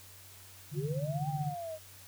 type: tone with tremolo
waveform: sine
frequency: 146.83 Hz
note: D3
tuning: in tune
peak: -28 dBFS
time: 0.71-1.55 s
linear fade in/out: 50 ms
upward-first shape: triangle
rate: 16 Hz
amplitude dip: 90%
type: linear two-way sweep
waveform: sine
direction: up then down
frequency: 329.6 to 801 to 613 Hz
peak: -37 dBFS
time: 0.73-1.79 s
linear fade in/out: 50 ms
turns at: 1.29 s
effects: added 95 Hz sine -57 dBFS peak until 2.07 s + white hiss -54 dBFS RMS until 2.07 s